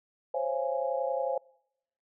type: chord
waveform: sine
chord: Db major seventh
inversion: third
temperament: equal with one note detuned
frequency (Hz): 523.3 / 554.4 / 680.9 / 830.6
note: C5 / Db5 / F5 / Ab5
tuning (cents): 0 / 0 / -44 / 0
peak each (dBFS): -31 / -33 / -36 / -35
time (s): 0.34-1.38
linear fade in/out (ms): 5
effects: noise-tail reverb RT60 0.8 s tail -25 dB re dry